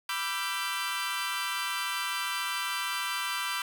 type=chord; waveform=20% pulse; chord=E minor seventh; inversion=second; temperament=equal with one note detuned; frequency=987.8 / 1174.7 / 1347.8 / 1568 Hz; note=B5 / D6 / E6 / G6; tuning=0 / 0 / +38 / 0 cents; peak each=-31 dBFS; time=0.09-3.62 s; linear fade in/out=2 ms; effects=none